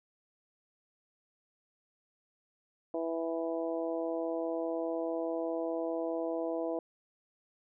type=harmonic tone; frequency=164.81 Hz; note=E3; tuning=in tune; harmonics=2 / 3 / 4 / 5 / 6; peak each=-36 / -36 / -36 / -47 / -48 dBFS; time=2.94-6.79 s; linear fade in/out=2 ms; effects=none